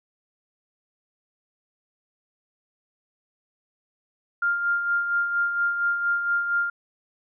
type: tone with tremolo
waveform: sine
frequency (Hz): 1400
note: F6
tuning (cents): +4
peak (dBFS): -19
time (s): 4.42-6.7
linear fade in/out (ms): 5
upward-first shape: sine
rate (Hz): 4.3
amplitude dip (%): 50
effects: none